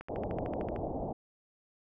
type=click train; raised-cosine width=0.5 ms; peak=-28 dBFS; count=11; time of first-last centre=0.01-0.762 s; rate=13.3 Hz
type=low-pass noise; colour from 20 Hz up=white; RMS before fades=-36 dBFS; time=0.09-1.13 s; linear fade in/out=10 ms; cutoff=770 Hz; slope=48 dB/octave
effects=none